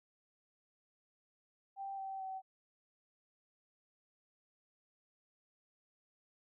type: tone with pitch steps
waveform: sine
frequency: 784 / 773.2 / 762.6 Hz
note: G5 / G5 / G5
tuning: 0 / -24 / -48 cents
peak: -40 dBFS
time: 1.76-2.42 s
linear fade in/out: 50 ms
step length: 220 ms
effects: none